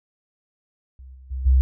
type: tone with level steps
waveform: sine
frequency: 65 Hz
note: C2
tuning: 11 cents flat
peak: -39 / -42 / -25 / -12 dBFS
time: 0.99-1.61 s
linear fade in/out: 0 ms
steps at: 1.14 / 1.3 / 1.45 s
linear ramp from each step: 20 ms
effects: none